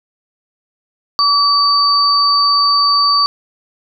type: tone pair together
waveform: sine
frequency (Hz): 1149 / 4596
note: D6 / D8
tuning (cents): -38 / -38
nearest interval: 2 octaves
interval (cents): 2400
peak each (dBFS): -12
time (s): 1.19-3.26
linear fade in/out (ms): 0
effects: none